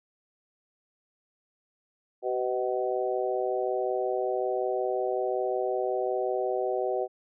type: harmonic tone with a mistuned harmonic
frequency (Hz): 125.4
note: B2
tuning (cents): +27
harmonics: 3 / 4 / 5 / 6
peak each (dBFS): -30 / -31 / -32 / -33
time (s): 2.22-7.08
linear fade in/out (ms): 50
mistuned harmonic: 3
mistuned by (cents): +19
effects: none